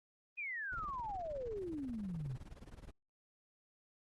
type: exponential sweep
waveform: sine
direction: down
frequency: 2524 to 120 Hz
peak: -39 dBFS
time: 0.37-2.37 s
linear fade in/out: 20 ms
type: noise with tremolo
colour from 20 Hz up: brown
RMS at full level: -48 dBFS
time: 0.72-2.91 s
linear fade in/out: 5 ms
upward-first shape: sine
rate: 19 Hz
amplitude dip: 90%
effects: Opus 24 kbps